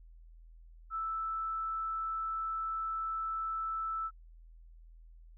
sine tone, 1318.5 Hz, E6, in tune, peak -33 dBFS, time 0.9-4.11 s, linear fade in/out 50 ms, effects added 41 Hz sine -52 dBFS peak until 5.37 s

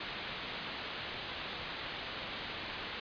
white low-pass noise, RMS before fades -42 dBFS, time 0-3 s, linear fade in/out 5 ms, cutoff 4100 Hz, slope 48 dB/octave, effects resampled to 11025 Hz

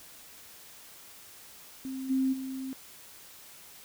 sine tone with level steps, 263.9 Hz, C4, 15 cents sharp, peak -34 / -24 / -34 dBFS, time 1.85-2.73 s, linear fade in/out 0 ms, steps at 2.09 / 2.32 s, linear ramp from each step 20 ms, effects white hiss -51 dBFS RMS until 3.84 s

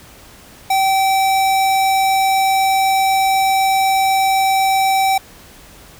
square tone, 772 Hz, G5, 27 cents flat, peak -13 dBFS, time 0.7-5.18 s, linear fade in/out 5 ms, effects pink hiss -42 dBFS RMS until 5.99 s

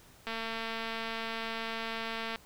click train, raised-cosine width 0.3 ms, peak -21 dBFS, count 473, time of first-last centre 0.27-2.358 s, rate 226 Hz, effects pink hiss -58 dBFS RMS until 2.45 s

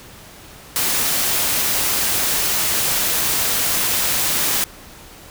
white noise, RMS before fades -19 dBFS, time 0.76-4.64 s, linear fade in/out 0 ms, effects pink hiss -41 dBFS RMS until 5.3 s

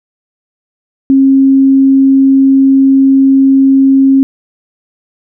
sine tone, 270 Hz, C#4, 45 cents flat, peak -3 dBFS, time 1.1-4.23 s, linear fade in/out 0 ms, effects none

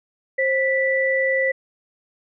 sine tone pair together, 530 / 1969.5 Hz, C5 / B6, +22 / -5 cents, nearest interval octave + major seventh, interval 2273 cents, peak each -20 dBFS, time 0.38-1.52 s, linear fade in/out 10 ms, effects none

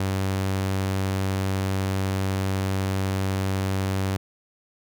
sawtooth tone, 96 Hz, G2, 36 cents flat, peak -19 dBFS, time 0-4.17 s, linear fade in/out 5 ms, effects none

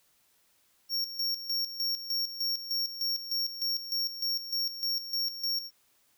square tone with tremolo, 5520 Hz, F8, 21 cents flat, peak -28 dBFS, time 0.89-5.71 s, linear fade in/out 50 ms, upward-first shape square, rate 3.3 Hz, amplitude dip 70%, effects white hiss -68 dBFS RMS until 6.17 s

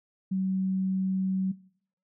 sine tone, 189.3 Hz, F#3, 40 cents sharp, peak -25 dBFS, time 0.31-1.52 s, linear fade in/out 10 ms, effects noise-tail reverb RT60 0.6 s tail -20 dB re dry

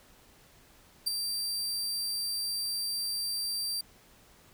sawtooth tone with ADSR envelope, 4699 Hz, D8, in tune, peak -21 dBFS, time 1.06-3.81 s, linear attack 16 ms, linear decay 9 ms, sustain -7 dB, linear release 4 ms, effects pink hiss -59 dBFS RMS until 4.53 s

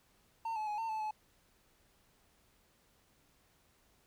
triangle tone with pitch steps, 907 / 860 / 838 / 903 / 873 / 858 Hz, A#5 / A5 / G#5 / A5 / A5 / A5, -48 / -40 / +15 / +45 / -14 / -44 cents, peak -33 dBFS, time 0.45-1.11 s, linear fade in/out 5 ms, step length 110 ms, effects pink hiss -70 dBFS RMS until 4.06 s

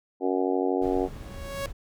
harmonic tone, 92.8 Hz, F#2, 6 cents sharp, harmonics 3 / 4 / 5 / 6 / 7 / 8 / 9, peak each -28 / -27 / -29 / -37 / -35 / -33 / -38 dBFS, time 0.2-1.09 s, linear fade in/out 50 ms
brown noise, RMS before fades -38 dBFS, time 0.81-1.73 s, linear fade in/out 20 ms
sawtooth tone with exponential growth, 554.4 Hz, C#5, in tune, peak -24 dBFS, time 0.97-1.66 s, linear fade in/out 1 ms, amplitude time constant 150 ms
effects none

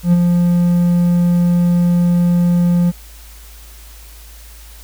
triangle tone with ADSR envelope, 174.61 Hz, F3, in tune, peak -4 dBFS, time 0.03-2.92 s, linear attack 97 ms, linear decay 28 ms, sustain -4 dB, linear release 29 ms, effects added 54 Hz sine -36 dBFS peak until 4.83 s + white hiss -42 dBFS RMS until 4.83 s

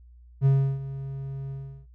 triangle tone with ADSR envelope, 136.3 Hz, C#3, 29 cents flat, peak -13 dBFS, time 0.41-1.87 s, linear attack 48 ms, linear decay 330 ms, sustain -16 dB, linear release 360 ms, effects noise-tail reverb RT60 0.1 s tail -18 dB re dry + added 60 Hz sine -48 dBFS peak until 1.94 s

